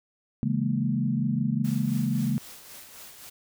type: chord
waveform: sine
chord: A# half-diminished seventh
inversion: first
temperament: equal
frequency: 138.59 / 164.81 / 207.7 / 233.1 Hz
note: C#3 / E3 / G#3 / A#3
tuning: 0 / 0 / 0 / 0 cents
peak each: -28 / -32 / -28 / -28 dBFS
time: 0.43-2.38 s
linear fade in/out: 0 ms
type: noise with tremolo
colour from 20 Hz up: white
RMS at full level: -44 dBFS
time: 1.64-3.3 s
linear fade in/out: 10 ms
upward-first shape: sine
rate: 3.8 Hz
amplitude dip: 45%
effects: none